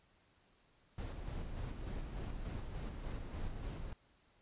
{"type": "noise with tremolo", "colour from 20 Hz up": "brown", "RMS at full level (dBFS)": -41, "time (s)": [0.98, 3.93], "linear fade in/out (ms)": 2, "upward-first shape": "square", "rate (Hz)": 3.4, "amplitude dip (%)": 35, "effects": ["pink hiss -71 dBFS RMS until 4.41 s", "resampled to 8000 Hz"]}